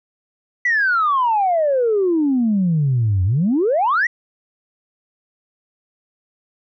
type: exponential two-way sweep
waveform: sine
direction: down then up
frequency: 1998 to 88.7 to 1998 Hz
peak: -13 dBFS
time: 0.65-4.07 s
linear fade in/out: 5 ms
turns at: 3.24 s
effects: tanh soft clip ceiling -10 dBFS